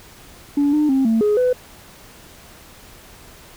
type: tone with pitch steps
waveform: sine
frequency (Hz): 286.5 / 300.9 / 267.3 / 224.5 / 418.3 / 501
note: D4 / D4 / C4 / A3 / G#4 / B4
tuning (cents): -43 / +42 / +37 / +35 / +12 / +25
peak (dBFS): -12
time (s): 0.57-1.53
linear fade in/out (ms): 5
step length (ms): 160
effects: tanh soft clip ceiling -11 dBFS + pink hiss -44 dBFS RMS until 3.56 s